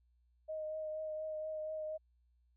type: tone with vibrato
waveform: sine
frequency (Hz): 622.3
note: D#5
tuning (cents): 0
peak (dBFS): -38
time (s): 0.48-1.98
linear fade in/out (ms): 20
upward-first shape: triangle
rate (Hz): 4.2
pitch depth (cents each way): 20
effects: added 60 Hz sine -69 dBFS peak until 2.56 s